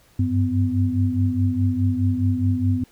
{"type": "tone cluster", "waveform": "sine", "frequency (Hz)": [95.6, 100.4, 252.4], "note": ["G2", "G2", "B3"], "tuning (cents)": [-43, 42, 38], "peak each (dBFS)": -22, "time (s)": [0.19, 2.84], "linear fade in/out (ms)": 5, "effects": ["pink hiss -56 dBFS RMS until 2.91 s"]}